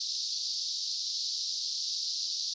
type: band-pass noise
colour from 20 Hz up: white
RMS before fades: -34 dBFS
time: 0-2.54 s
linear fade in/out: 10 ms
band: 4100 to 5400 Hz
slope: 48 dB/octave
effects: resampled to 16000 Hz